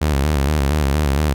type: tone with vibrato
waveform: sawtooth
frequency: 72.3 Hz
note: D2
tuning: 27 cents flat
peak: -11 dBFS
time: 0.01-1.34 s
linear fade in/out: 10 ms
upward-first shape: square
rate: 4.3 Hz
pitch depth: 92 cents each way
effects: none